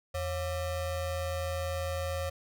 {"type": "ring-modulated tone", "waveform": "square", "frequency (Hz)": 314.7, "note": "D#4", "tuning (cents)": 20, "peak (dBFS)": -29, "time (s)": [0.14, 2.3], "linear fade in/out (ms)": 10, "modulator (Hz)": 231, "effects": []}